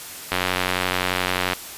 click train, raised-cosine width 0.3 ms, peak -4 dBFS, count 112, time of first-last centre 0.32-1.533 s, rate 91.5 Hz, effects white hiss -36 dBFS RMS until 1.77 s + resampled to 32000 Hz

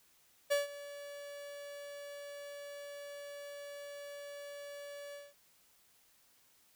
45% pulse tone with ADSR envelope, 573 Hz, D5, 43 cents flat, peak -27 dBFS, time 0.5-5.34 s, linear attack 20 ms, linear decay 150 ms, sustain -18 dB, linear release 200 ms, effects white hiss -68 dBFS RMS until 6.75 s

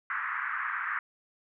white band-pass noise, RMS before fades -33 dBFS, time 0.1-0.99 s, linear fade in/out 2 ms, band 1100 to 1900 Hz, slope 48 dB/octave, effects none

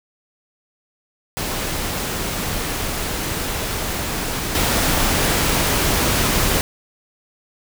pink noise with level steps, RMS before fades -24 / -18 dBFS, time 1.37-6.61 s, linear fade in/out 0 ms, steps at 4.55 s, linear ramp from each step 2 ms, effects none

